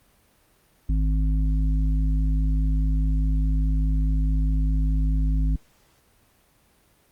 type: harmonic tone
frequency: 52.4 Hz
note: G#1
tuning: 16 cents sharp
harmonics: 1 / 3 / 5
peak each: -19 / -29 / -33 dBFS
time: 0.89-5.56 s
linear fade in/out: 5 ms
effects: pink hiss -61 dBFS RMS until 7.11 s + Opus 32 kbps